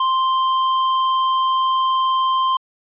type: tone with tanh clipping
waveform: sine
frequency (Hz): 1046.5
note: C6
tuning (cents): 0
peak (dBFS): -17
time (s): 0-2.57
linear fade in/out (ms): 5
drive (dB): 12
effects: resampled to 8000 Hz